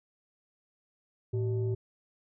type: tone pair together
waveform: sine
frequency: 111 / 382.1 Hz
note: A2 / G4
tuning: +16 / -44 cents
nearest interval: octave + major sixth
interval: 2140 cents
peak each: -27 / -32 dBFS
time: 1.33-1.75 s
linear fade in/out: 10 ms
effects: tanh soft clip ceiling -23 dBFS